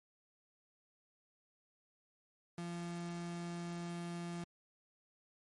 35% pulse tone, 172.1 Hz, F3, 25 cents flat, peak -39 dBFS, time 2.58-4.44 s, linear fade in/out 2 ms, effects MP3 48 kbps

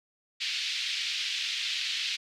white band-pass noise, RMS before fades -32 dBFS, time 0.4-2.17 s, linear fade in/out 20 ms, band 2300 to 4300 Hz, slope 24 dB/octave, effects none

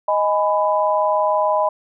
sine chord, G# minor, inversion second, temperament just, 623 / 830.6 / 996.7 Hz, D#5 / G#5 / B5, +2 / 0 / +16 cents, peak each -18 / -22 / -19 dBFS, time 0.08-1.69 s, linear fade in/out 5 ms, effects none

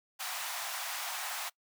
pink high-pass noise, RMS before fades -38 dBFS, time 0.19-1.5 s, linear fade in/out 20 ms, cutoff 690 Hz, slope 48 dB/octave, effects noise-tail reverb RT60 0.1 s tail -22 dB re dry

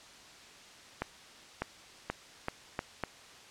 accelerating click train, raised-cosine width 0.5 ms, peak -17 dBFS, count 6, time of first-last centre 1.02-3.037 s, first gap 600 ms, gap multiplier 0.8, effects white hiss -53 dBFS RMS until 3.5 s + low-pass 6000 Hz 12 dB/octave

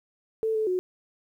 sine tone with pitch steps, 442.9 / 435.4 / 366.2 Hz, A4 / A4 / F#4, +11 / -18 / -18 cents, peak -23 dBFS, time 0.43-0.79 s, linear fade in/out 0 ms, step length 120 ms, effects 10-bit

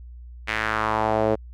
sawtooth tone with band-pass filter sweep, 109.3 Hz, A2, 11 cents flat, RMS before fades -23 dBFS, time 0.47-1.36 s, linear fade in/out 20 ms, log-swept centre 2200 to 490 Hz, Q 2.4, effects added 60 Hz sine -38 dBFS peak until 1.53 s

